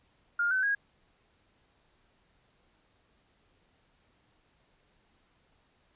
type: tone with pitch steps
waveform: sine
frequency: 1412 / 1522.1 / 1640.8 Hz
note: F6 / F#6 / G#6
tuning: +19 / +49 / -21 cents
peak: -25 dBFS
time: 0.39-0.75 s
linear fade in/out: 5 ms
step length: 120 ms
effects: pink hiss -69 dBFS RMS until 5.95 s + resampled to 8000 Hz